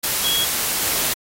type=tone in noise; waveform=sine; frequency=3322 Hz; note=G#7; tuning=in tune; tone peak=-19 dBFS; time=0.24-0.45 s; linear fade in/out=10 ms; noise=white; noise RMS=-21 dBFS; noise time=0.03-1.14 s; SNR=-1 dB; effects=AAC 48 kbps